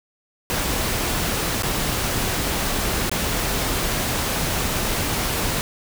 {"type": "noise with dropouts", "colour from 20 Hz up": "pink", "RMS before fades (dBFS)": -23, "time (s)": [0.5, 5.61], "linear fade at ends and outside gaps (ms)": 0, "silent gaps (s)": [[1.623, 1.633], [3.095, 3.115]], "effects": []}